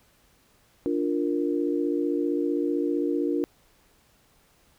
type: chord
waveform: sine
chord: Bb major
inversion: first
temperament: equal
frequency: 293.7 / 349.2 / 466.2 Hz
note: D4 / F4 / Bb4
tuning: 0 / 0 / 0 cents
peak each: -26 / -27 / -30 dBFS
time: 0.86-3.44 s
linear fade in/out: 0 ms
effects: pink hiss -62 dBFS RMS until 4.78 s